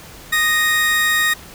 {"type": "tone pair together", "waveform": "35% pulse", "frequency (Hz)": [1236.7, 1864.7], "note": ["D#6", "A#6"], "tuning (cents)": [-11, 0], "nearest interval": "perfect fifth", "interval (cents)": 711, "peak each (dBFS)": [-22, -13], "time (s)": [0.32, 1.34], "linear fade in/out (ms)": 10, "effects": ["pink hiss -39 dBFS RMS until 1.54 s"]}